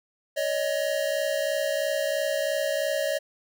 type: tone pair together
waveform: square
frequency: 563 / 626 Hz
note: C#5 / D#5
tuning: +27 / +10 cents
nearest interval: major second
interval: 183 cents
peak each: -28 dBFS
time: 0.36-3.19 s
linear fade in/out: 20 ms
effects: none